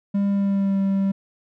triangle tone with pitch glide, 200 to 195.21 Hz, G3 to G3, +35 to -7 cents, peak -16 dBFS, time 0.14-1.12 s, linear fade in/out 10 ms, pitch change -42 cents, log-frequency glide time 0.28-0.79 s, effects none

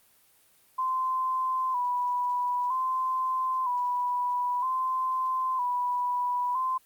sine tone with vibrato, 1009 Hz, B5, 37 cents sharp, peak -25 dBFS, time 0.78-6.78 s, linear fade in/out 10 ms, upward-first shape square, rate 0.52 Hz, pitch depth 45 cents each way, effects white hiss -62 dBFS RMS until 6.85 s + Opus 32 kbps

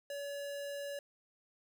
square tone, 568 Hz, C#5, 42 cents sharp, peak -40 dBFS, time 0.1-0.99 s, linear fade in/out 2 ms, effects none

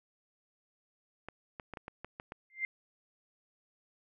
clicks, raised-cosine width 0.5 ms, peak -27 dBFS, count 8, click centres 1.286 / 1.598 / 1.737 / 1.772 / 1.881 / 2.046 / 2.199 / 2.321 s
sine tone with exponential growth, 2093 Hz, C7, in tune, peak -27 dBFS, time 2.5-2.65 s, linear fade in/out 1 ms, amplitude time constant 31 ms
effects none

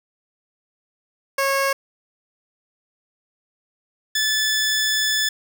15% pulse tone pair in turn, 547 / 1736.6 Hz, C#5 / A6, -23 / -23 cents, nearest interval octave + minor sixth, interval 2000 cents, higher second, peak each -12 dBFS, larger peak neither, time 1.38-1.73 / 4.15-5.29 s, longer second, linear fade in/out 5 ms, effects none

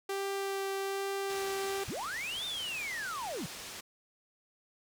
sawtooth tone with vibrato, 392 Hz, G4, in tune, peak -29 dBFS, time 0.09-1.84 s, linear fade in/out 5 ms, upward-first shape sine, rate 1.2 Hz, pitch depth 8 cents each way
white low-pass noise, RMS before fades -45 dBFS, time 1.29-3.81 s, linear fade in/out 10 ms, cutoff 7400 Hz, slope 12 dB/octave
triangle linear two-way sweep, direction up then down, 61.74 to 3668 to 124.5 Hz, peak -34 dBFS, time 1.88-3.46 s, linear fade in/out 0 ms, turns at 2.45 s
effects none

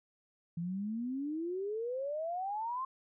sine exponential sweep, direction up, 164.81 to 1072 Hz, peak -34 dBFS, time 0.57-2.85 s, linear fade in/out 5 ms, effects none

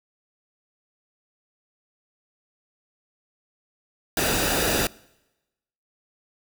pink noise with comb filter, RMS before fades -23 dBFS, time 4.17-4.87 s, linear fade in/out 2 ms, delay 0.93 ms, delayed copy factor -0.55, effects noise-tail reverb RT60 1.0 s tail -24 dB re dry

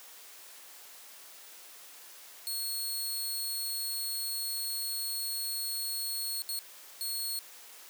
15% pulse tone bursts at uneven times, 4320 Hz, C#8, 45 cents flat, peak -26 dBFS, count 3, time 2.47-6.42 / 6.49-6.59 / 7.01-7.39 s, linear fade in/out 0 ms, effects white hiss -51 dBFS RMS until 7.89 s + high-pass 400 Hz 12 dB/octave

